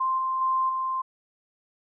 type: tone with level steps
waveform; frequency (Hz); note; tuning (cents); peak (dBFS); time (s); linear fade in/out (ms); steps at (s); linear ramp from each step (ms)
sine; 1046.5; C6; 0; -22 / -24 / -21 / -25; 0-1.02; 10; 0.18 / 0.41 / 0.69; 5
effects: none

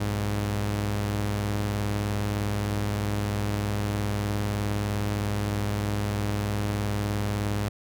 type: tone pair together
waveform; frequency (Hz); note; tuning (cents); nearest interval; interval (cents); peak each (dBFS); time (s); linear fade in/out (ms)
sawtooth; 61.4 / 103.18; B1 / G#2; -9 / -11; major sixth; 898; -30 / -22; 0-7.69; 10
effects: none

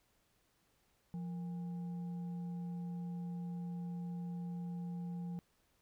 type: tone with frequency modulation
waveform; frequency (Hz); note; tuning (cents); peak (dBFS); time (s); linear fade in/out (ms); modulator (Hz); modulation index
sine; 173.8; F3; -8; -39; 1.14-5.39; 0; 639; 0.2
effects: pink hiss -75 dBFS RMS until 5.81 s

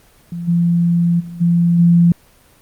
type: tone with level steps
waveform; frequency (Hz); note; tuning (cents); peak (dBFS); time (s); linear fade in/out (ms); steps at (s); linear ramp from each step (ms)
sine; 171.4; F3; -32; -22 / -11 / -27 / -10 / -7; 0.32-2.12; 2; 0.47 / 1.19 / 1.4 / 1.78; 20
effects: pink hiss -50 dBFS RMS until 2.61 s + Opus 24 kbps

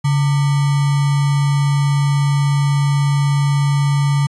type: tone with sample-and-hold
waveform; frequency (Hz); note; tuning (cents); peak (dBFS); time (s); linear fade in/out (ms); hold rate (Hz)
sine; 141.8; C#3; +40; -12; 0.04-4.27; 10; 1050
effects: resampled to 24000 Hz

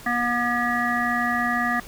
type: harmonic tone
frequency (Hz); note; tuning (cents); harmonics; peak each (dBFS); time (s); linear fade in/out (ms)
240.9; B3; -43; 1 / 3 / 5 / 7 / 8; -27 / -27 / -27 / -27 / -27; 0.06-1.8; 5
effects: pink hiss -43 dBFS RMS until 1.87 s

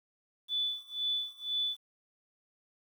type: tone with tremolo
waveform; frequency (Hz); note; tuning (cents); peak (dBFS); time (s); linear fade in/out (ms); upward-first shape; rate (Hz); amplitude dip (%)
sine; 3478; A7; -21; -28; 0.48-1.77; 50; sine; 2; 95
effects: 10-bit

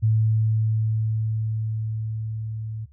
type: tone with level ramp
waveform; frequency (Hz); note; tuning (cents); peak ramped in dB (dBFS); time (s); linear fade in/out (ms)
sine; 110; A2; 0; -16 to -29; 0.02-2.86; 20
effects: noise-tail reverb RT60 0.1 s tail -23 dB re dry + added 71 Hz sine -49 dBFS peak until 2.92 s

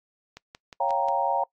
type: click train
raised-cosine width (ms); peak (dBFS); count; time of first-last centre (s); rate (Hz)
0.2; -24; 5; 0.37-1.086; 5.59
type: chord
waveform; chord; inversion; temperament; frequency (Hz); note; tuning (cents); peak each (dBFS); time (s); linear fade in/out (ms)
sine; G half-diminished seventh; second; equal; 554.4 / 698.5 / 784 / 932.3; Db5 / F5 / G5 / Bb5; 0 / 0 / 0 / 0; -29 / -29 / -27 / -26; 0.8-1.44; 5
effects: noise-tail reverb RT60 0.1 s tail -22 dB re dry + AAC 64 kbps

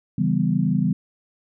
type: chord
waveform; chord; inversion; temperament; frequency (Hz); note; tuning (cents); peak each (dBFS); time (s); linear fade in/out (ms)
sine; C# half-diminished seventh; none; equal; 138.59 / 164.81 / 196 / 246.9; C#3 / E3 / G3 / B3; 0 / 0 / 0 / 0; -25 / -22 / -22 / -25; 0.18-0.93; 5
effects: none

